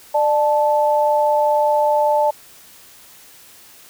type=tone pair together; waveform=sine; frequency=597 / 874.9 Hz; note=D5 / A5; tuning=+28 / -10 cents; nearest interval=perfect fifth; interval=662 cents; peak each=-16 dBFS; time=0.14-2.31 s; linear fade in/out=10 ms; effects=white hiss -45 dBFS RMS until 3.89 s